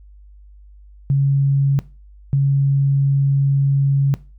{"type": "tone pair in turn", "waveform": "sine", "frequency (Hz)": [138.59, 138.59], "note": ["C#3", "C#3"], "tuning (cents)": [0, 0], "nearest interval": "unison", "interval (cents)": 0, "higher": "neither", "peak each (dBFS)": -12, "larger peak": "neither", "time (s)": [[1.1, 1.79], [2.33, 4.14]], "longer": "second", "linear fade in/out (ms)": 0, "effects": ["noise-tail reverb RT60 0.3 s tail -18 dB re dry", "added 50 Hz sine -41 dBFS peak until 4.38 s"]}